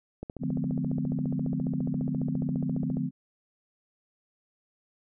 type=click train; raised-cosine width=2 ms; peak=-23 dBFS; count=41; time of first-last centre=0.23-2.97 s; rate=14.6 Hz
type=chord; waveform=sine; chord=D diminished seventh; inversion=none; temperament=just; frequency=146.83 / 176.2 / 211.4 / 253.7 Hz; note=D3 / F3 / Ab3 / Cb4; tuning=0 / +16 / +31 / +47 cents; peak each=-32 / -33 / -35 / -31 dBFS; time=0.39-3.11 s; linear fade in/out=50 ms
effects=none